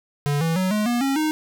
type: tone with pitch steps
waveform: square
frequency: 144.4 / 163.97 / 186.19 / 211.4 / 240.1 / 272.6 / 309.5 Hz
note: D3 / E3 / F#3 / G#3 / B3 / C#4 / D#4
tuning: -29 / -9 / +11 / +31 / -49 / -29 / -9 cents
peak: -20 dBFS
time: 0.26-1.31 s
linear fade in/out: 0 ms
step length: 150 ms
effects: none